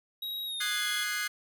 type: tone with pitch glide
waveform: square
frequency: 3817 to 3362 Hz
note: A#7 to G#7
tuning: +40 to +20 cents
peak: -34 dBFS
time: 0.22-1.04 s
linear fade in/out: 5 ms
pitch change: -220 cents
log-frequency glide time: 0.45-0.87 s
type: chord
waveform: sawtooth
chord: Ab dominant seventh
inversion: second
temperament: equal with one note detuned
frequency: 1236.6 / 1480 / 1661.2 / 2093 Hz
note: Eb6 / Gb6 / Ab6 / C7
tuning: -11 / 0 / 0 / 0 cents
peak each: -37 / -32 / -32 / -31 dBFS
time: 0.6-1.28 s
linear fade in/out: 10 ms
effects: none